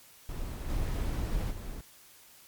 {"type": "noise with level steps", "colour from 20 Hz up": "brown", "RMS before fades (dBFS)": [-36, -31, -39], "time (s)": [0.29, 1.81], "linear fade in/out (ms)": 2, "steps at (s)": [0.68, 1.5], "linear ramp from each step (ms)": 20, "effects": ["white hiss -56 dBFS RMS until 2.47 s", "MP3 96 kbps"]}